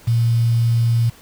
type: tone with quantisation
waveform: sine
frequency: 116.54 Hz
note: A#2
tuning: in tune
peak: -13 dBFS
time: 0.07-1.1 s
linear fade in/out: 10 ms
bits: 6
effects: pink hiss -46 dBFS RMS until 1.21 s